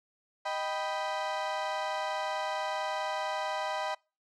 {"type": "chord", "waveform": "35% pulse", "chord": "Eb augmented", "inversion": "none", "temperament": "equal", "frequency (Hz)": [622.3, 784, 987.8], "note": ["Eb5", "G5", "B5"], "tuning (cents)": [0, 0, 0], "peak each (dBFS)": -34, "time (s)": [0.45, 3.95], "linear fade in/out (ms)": 10, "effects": ["noise-tail reverb RT60 0.3 s tail -25 dB re dry", "low-pass 5000 Hz 12 dB/octave"]}